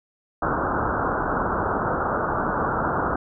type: low-pass noise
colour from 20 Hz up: white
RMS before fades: -24 dBFS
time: 0.42-3.16 s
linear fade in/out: 5 ms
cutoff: 1500 Hz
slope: 96 dB/octave
effects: none